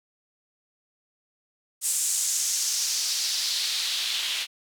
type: noise with band-pass filter sweep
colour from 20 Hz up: white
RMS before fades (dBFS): -27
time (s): 1.81-4.47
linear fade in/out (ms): 50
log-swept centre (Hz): 8300 to 3100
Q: 2.4
effects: none